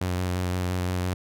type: tone with vibrato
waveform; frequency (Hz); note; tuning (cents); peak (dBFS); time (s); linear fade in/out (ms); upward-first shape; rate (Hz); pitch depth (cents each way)
sawtooth; 90.6; F#2; -36; -21; 0.01-1.14; 5; square; 5.8; 16
effects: none

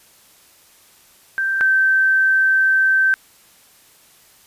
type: tone pair in turn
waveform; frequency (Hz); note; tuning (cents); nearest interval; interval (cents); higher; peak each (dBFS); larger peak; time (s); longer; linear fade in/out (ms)
sine; 1568 / 1551.8; G6 / G6; 0 / -18; unison; 18; first; -17 / -12; second; 1.38-1.61 / 1.61-3.14; second; 0
effects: white hiss -51 dBFS RMS until 4.46 s + resampled to 32000 Hz

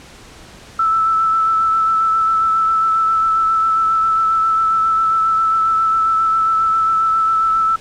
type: tone with vibrato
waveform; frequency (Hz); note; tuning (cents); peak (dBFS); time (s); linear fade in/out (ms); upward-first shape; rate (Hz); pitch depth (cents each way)
sine; 1318.5; E6; 0; -12; 0.79-7.76; 5; sine; 7.4; 15
effects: pink hiss -40 dBFS RMS until 7.8 s + low-pass 8000 Hz 12 dB/octave

